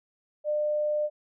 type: tone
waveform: sine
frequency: 600 Hz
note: D5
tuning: 37 cents sharp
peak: -24 dBFS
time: 0.44-1.1 s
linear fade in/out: 50 ms
effects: none